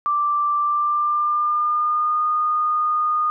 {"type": "tone with pitch glide", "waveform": "sine", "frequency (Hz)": [1174.7, 1226.7], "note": ["D6", "D#6"], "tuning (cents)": [0, -25], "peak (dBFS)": -17, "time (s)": [0.06, 3.3], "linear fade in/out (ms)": 0, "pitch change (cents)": 75, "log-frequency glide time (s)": [0.58, 2.24], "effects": []}